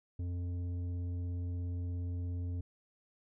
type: tone with tanh clipping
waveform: triangle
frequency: 88.3 Hz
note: F2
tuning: 20 cents sharp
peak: -36 dBFS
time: 0.19-2.61 s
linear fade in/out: 5 ms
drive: 13 dB
effects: none